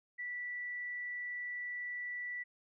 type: tone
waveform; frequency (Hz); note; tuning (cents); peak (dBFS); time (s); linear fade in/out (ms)
sine; 1962; B6; -12; -38; 0.18-2.44; 20
effects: none